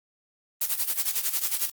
blue noise with tremolo, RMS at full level -24 dBFS, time 0.61-1.7 s, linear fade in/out 5 ms, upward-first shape sine, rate 11 Hz, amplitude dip 80%, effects Opus 24 kbps

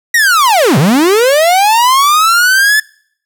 45% pulse linear two-way sweep, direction down then up, 1934 to 123.47 to 1749 Hz, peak -6 dBFS, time 0.14-2.8 s, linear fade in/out 5 ms, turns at 0.78 s, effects noise-tail reverb RT60 0.6 s tail -24 dB re dry

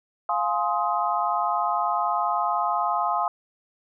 sine chord, F minor seventh, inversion none, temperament just, 698.5 / 838.1 / 1047.7 / 1257.2 Hz, F5 / Ab5 / C6 / Eb6, 0 / +16 / +2 / +18 cents, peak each -27 dBFS, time 0.29-3.28 s, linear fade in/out 2 ms, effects none

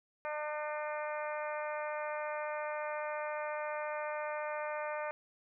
harmonic tone, 301.2 Hz, D4, 44 cents sharp, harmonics 2 / 3 / 4 / 5 / 6 / 7 / 8, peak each -38 / -42 / -44 / -46 / -48 / -49 / -50 dBFS, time 0.25-5.11 s, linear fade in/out 0 ms, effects none

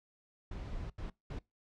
brown noise bursts at uneven times, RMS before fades -41 dBFS, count 3, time 0.51-0.9 / 0.98-1.1 / 1.3-1.39 s, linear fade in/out 5 ms, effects noise-tail reverb RT60 0.2 s tail -23 dB re dry + low-pass 5000 Hz 12 dB/octave

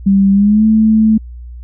sine tone with pitch glide, 196 to 218.7 Hz, G3 to A3, 0 to -10 cents, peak -6 dBFS, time 0.06-1.18 s, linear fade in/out 10 ms, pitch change +190 cents, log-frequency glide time 0.32-0.65 s, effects added 60 Hz sine -27 dBFS peak until 1.63 s

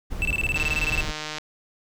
brown noise, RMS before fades -29 dBFS, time 0.1-1.12 s, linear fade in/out 20 ms
triangle tone bursts, 2650 Hz, E7, 9 cents sharp, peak -20 dBFS, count 15, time 0.22-1.007 s, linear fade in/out 0 ms, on 31 ms, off 23 ms
click train, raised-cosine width 0.2 ms, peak -14 dBFS, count 127, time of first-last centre 0.56-1.384 s, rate 153 Hz
effects none

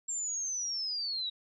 sine linear sweep, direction down, 7459 to 3806 Hz, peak -32 dBFS, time 0.08-1.3 s, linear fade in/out 10 ms, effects none

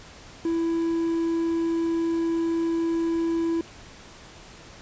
triangle tone with quantisation, 331.8 Hz, E4, 11 cents sharp, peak -20 dBFS, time 0.45-3.61 s, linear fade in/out 2 ms, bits 8, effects pink hiss -46 dBFS RMS until 4.81 s + resampled to 16000 Hz

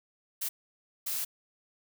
blue noise bursts at uneven times, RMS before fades -33 dBFS, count 2, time 0.41-0.49 / 1.06-1.25 s, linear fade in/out 10 ms, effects none

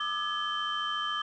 sine tone cluster, 1193 / 1287 / 1692 / 3108 Hz, D6 / E6 / G#6 / G7, +27 / -42 / +32 / -16 cents, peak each -32 / -38 / -36 / -33 dBFS, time 0-1.22 s, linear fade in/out 5 ms, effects tanh soft clip ceiling -22 dBFS

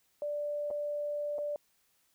sine tone with dropouts, 587.3 Hz, D5, in tune, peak -32 dBFS, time 0.22-1.56 s, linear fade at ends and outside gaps 1 ms, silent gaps 0.704-0.71 / 1.383-1.387 s, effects white hiss -72 dBFS RMS until 2.14 s

